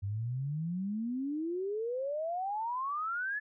sine exponential sweep, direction up, 96 to 1741 Hz, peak -32 dBFS, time 0.02-3.4 s, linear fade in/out 20 ms, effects none

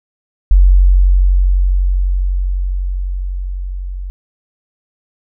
sine tone with level ramp, 46 Hz, F#1, 9 cents flat, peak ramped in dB -3 to -21 dBFS, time 0.51-4.1 s, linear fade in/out 0 ms, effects none

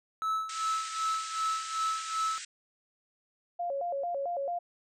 triangle tone with tremolo, 1304 Hz, E6, 19 cents flat, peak -25 dBFS, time 0.22-2.38 s, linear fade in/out 0 ms, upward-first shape sine, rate 2.6 Hz, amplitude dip 75%
white band-pass noise, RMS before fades -42 dBFS, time 0.49-2.45 s, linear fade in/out 5 ms, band 1400 to 8500 Hz, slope 96 dB/octave
sine tone with vibrato, 622.3 Hz, D#5, in tune, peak -30 dBFS, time 3.59-4.59 s, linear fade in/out 10 ms, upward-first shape square, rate 4.5 Hz, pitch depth 200 cents each way
effects none

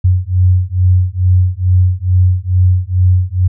sine beating tone pair, 90.3 / 92.6 Hz, F#2 / F#2, -42 / +2 cents, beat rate 2.3 Hz, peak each -11 dBFS, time 0.04-3.48 s, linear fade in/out 10 ms, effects none

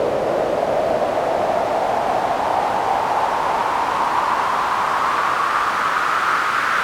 pink noise with band-pass filter sweep, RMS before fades -19 dBFS, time 0-6.83 s, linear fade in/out 0 ms, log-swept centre 560 to 1400 Hz, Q 4.1, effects none

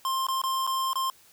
square tone with dropouts, 1055 Hz, C6, 14 cents sharp, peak -26 dBFS, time 0.05-1.1 s, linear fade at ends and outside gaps 1 ms, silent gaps 0.268-0.285 / 0.417-0.437 / 0.667-0.674 / 0.932-0.956 s, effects white hiss -57 dBFS RMS until 1.32 s

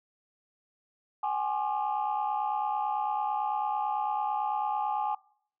sine tone cluster, 769 / 838 / 1071 / 1192 Hz, G5 / G#5 / C6 / D6, -33 / +15 / +40 / +25 cents, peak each -34 / -28 / -37 / -36 dBFS, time 1.23-5.15 s, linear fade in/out 5 ms, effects noise-tail reverb RT60 0.6 s tail -25 dB re dry + tanh soft clip ceiling -20 dBFS

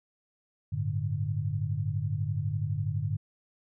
sine chord, G suspended second, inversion none, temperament equal, 98 / 110 / 146.83 Hz, G2 / A2 / D3, 0 / 0 / 0 cents, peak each -32 dBFS, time 0.72-3.17 s, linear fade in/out 10 ms, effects none

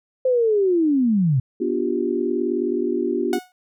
sine linear sweep, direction down, 523.3 to 120.4 Hz, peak -15 dBFS, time 0.25-1.4 s, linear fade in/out 5 ms
sine chord, G dominant seventh, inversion first, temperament just, 245 / 294 / 352.8 / 392 Hz, B3 / D4 / F4 / G4, -14 / +2 / +18 / 0 cents, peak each -26 / -27 / -23 / -25 dBFS, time 1.6-3.39 s, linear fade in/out 10 ms
sawtooth tone with exponential decay, 733 Hz, F#5, 16 cents flat, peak -18 dBFS, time 3.33-3.52 s, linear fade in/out 1 ms, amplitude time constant 40 ms
effects none

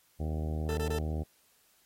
harmonic tone, 77.7 Hz, D#2, 2 cents flat, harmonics 1 / 2 / 3 / 4 / 5 / 6 / 7 / 8 / 9 / 10, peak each -32 / -38 / -42 / -44 / -46 / -48 / -49 / -50 / -51 / -52 dBFS, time 0.19-1.24 s, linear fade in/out 20 ms
40% pulse tone bursts, 443.4 Hz, A4, 13 cents sharp, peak -32 dBFS, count 3, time 0.69-0.986 s, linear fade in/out 0 ms, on 82 ms, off 25 ms
effects white hiss -67 dBFS RMS until 1.85 s + AAC 48 kbps

